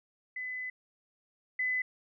sine tone pair in turn, 2011 / 2011 Hz, B6 / B6, +31 / +31 cents, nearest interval unison, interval 0 cents, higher neither, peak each -35 / -28 dBFS, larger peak second, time 0.36-0.7 / 1.59-1.82 s, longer first, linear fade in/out 5 ms, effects none

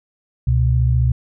sine tone pair together, 69.02 / 123.47 Hz, C#2 / B2, -7 / 0 cents, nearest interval minor seventh, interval 1007 cents, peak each -16 / -15 dBFS, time 0.47-1.12 s, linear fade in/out 5 ms, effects none

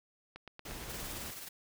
click train, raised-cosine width 0.3 ms, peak -31 dBFS, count 6, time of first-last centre 0.36-0.944 s, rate 8.56 Hz
pink noise, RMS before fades -44 dBFS, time 0.65-1.31 s, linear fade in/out 5 ms
white noise with tremolo, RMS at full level -44 dBFS, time 0.89-1.49 s, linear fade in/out 10 ms, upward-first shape sine, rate 19 Hz, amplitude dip 45%
effects none

